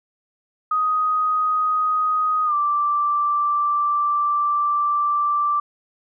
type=tone with pitch glide; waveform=sine; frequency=1250 to 1173 Hz; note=D#6 to D6; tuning=+8 to -2 cents; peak=-17 dBFS; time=0.71-5.6 s; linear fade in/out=5 ms; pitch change=-110 cents; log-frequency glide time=2.45-2.54 s; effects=none